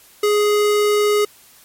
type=tone; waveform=square; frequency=416.6 Hz; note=G#4; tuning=5 cents sharp; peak=-14 dBFS; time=0.23-1.25 s; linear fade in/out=5 ms; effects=white hiss -48 dBFS RMS until 1.64 s + MP3 64 kbps